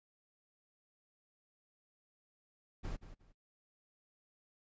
brown noise with echo, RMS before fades -40 dBFS, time 2.83-2.97 s, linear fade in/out 20 ms, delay 180 ms, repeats 2, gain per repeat -12 dB, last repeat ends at 3.33 s, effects noise-tail reverb RT60 0.2 s tail -25 dB re dry + resampled to 16000 Hz

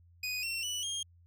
25% pulse tone with pitch steps, 2489 / 2714 / 2960 / 3228 Hz, D#7 / E7 / F#7 / G#7, 0 / +50 / 0 / -50 cents, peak -30 dBFS, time 0.23-1.03 s, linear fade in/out 5 ms, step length 200 ms, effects added 86 Hz sine -58 dBFS peak until 1.26 s

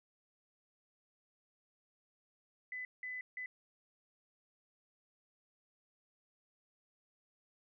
sine tone bursts at uneven times, 2006 Hz, B6, 26 cents sharp, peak -40 dBFS, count 3, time 2.72-2.85 / 3.03-3.21 / 3.37-3.46 s, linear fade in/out 2 ms, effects none

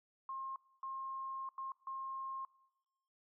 sine tone bursts at uneven times, 1068 Hz, C6, 35 cents sharp, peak -40 dBFS, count 4, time 0.29-0.56 / 0.83-1.49 / 1.58-1.72 / 1.87-2.45 s, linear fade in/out 2 ms, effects noise-tail reverb RT60 1.0 s tail -23 dB re dry

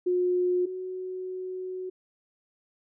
sine tone pair in turn, 360 / 370.3 Hz, F#4 / F#4, -47 / +1 cents, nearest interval unison, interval 48 cents, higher second, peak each -22 / -32 dBFS, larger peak first, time 0.06-0.66 / 0.66-1.9 s, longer second, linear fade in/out 10 ms, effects none

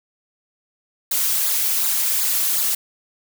blue noise with flanger, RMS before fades -20 dBFS, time 1.11-2.75 s, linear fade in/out 5 ms, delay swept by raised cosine 0.34 to 5.04 ms, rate 2.7 Hz, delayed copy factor -0.9, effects none

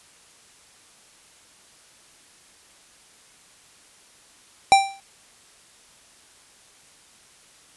square tone with exponential decay, 785 Hz, G5, 2 cents sharp, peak -8 dBFS, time 4.72-5 s, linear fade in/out 0 ms, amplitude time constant 59 ms, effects white hiss -53 dBFS RMS until 7.76 s + resampled to 24000 Hz

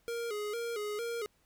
square tone with vibrato, 442.1 Hz, A4, 8 cents sharp, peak -35 dBFS, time 0.08-1.26 s, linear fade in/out 0 ms, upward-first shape square, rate 2.2 Hz, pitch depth 98 cents each way, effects pink hiss -71 dBFS RMS until 1.45 s

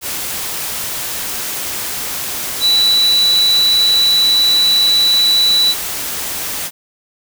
sine tone in noise, 3951 Hz, B7, in tune, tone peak -9 dBFS, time 2.6-5.75 s, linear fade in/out 50 ms, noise white, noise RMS -22 dBFS, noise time 0.01-6.71 s, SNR +10 dB, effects none

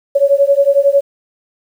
sine beating tone pair, 554.4 / 565.4 Hz, C#5 / C#5, 0 / +34 cents, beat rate 11 Hz, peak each -11 dBFS, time 0.15-1.01 s, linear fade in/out 10 ms, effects 7-bit

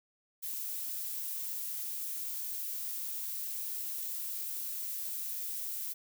violet noise, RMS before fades -38 dBFS, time 0.42-5.94 s, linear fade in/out 20 ms, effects none

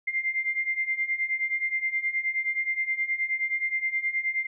sine beating tone pair, 2093 / 2102.5 Hz, C7 / C7, 0 / +8 cents, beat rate 9.5 Hz, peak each -30 / -27 dBFS, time 0.07-4.47 s, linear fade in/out 10 ms, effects none

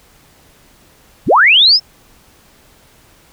sine linear sweep, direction up, 32.93 to 5370 Hz, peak -5 dBFS, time 1.26-1.8 s, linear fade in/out 50 ms, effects pink hiss -48 dBFS RMS until 3.32 s

